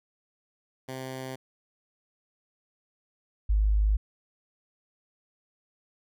10% pulse / sine tone pair in turn, 130.81 / 51.91 Hz, C3 / G#1, 0 / 0 cents, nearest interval octave + major third, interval 1600 cents, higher first, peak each -27 / -20 dBFS, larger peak second, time 0.88-1.36 / 3.49-3.97 s, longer neither, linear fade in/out 10 ms, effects none

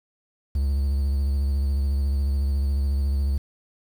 triangle tone with vibrato, 69.3 Hz, C#2, in tune, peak -18 dBFS, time 0.55-3.38 s, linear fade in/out 5 ms, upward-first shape sine, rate 14 Hz, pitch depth 54 cents each way, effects 8-bit

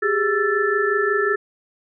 sine tone cluster, 389.2 / 414.7 / 1332 / 1753 Hz, G4 / G#4 / E6 / A6, -12 / -3 / +18 / -7 cents, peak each -24 / -21 / -24 / -22 dBFS, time 0.02-1.36 s, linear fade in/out 10 ms, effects none

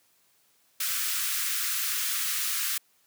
white high-pass noise, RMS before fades -29 dBFS, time 0.8-2.78 s, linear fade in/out 5 ms, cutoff 1200 Hz, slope 48 dB/octave, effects white hiss -66 dBFS RMS until 3.06 s + high-pass 100 Hz 12 dB/octave

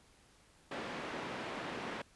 pink band-pass noise, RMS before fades -42 dBFS, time 0.71-2.02 s, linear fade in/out 5 ms, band 230 to 2600 Hz, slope 12 dB/octave, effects pink hiss -65 dBFS RMS until 2.15 s + resampled to 24000 Hz

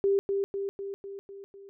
sine tone with echo, 395.5 Hz, G4, 15 cents sharp, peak -21 dBFS, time 0.04-0.19 s, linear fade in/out 0 ms, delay 250 ms, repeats 6, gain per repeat -4 dB, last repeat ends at 1.69 s, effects none

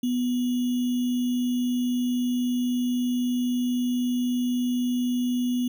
sine tone with sample-and-hold, 246.9 Hz, B3, in tune, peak -22 dBFS, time 0.03-5.68 s, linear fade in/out 5 ms, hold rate 3150 Hz, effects none

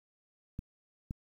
clicks, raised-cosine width 5 ms, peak -25 dBFS, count 2, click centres 0.591 / 1.109 s, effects 10-bit

